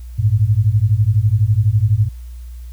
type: beating tone pair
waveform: sine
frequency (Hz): 100.4 / 112.4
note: G2 / A2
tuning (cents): +42 / +37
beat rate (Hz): 12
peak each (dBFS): -14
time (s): 0.18-2.09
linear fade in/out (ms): 20
effects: added 60 Hz sine -29 dBFS peak until 2.72 s + white hiss -53 dBFS RMS until 2.72 s